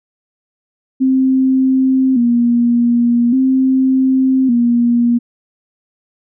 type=tone with vibrato; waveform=sine; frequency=250 Hz; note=B3; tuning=21 cents sharp; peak=-9 dBFS; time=1-5.19 s; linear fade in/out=20 ms; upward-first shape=square; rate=0.43 Hz; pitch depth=84 cents each way; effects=none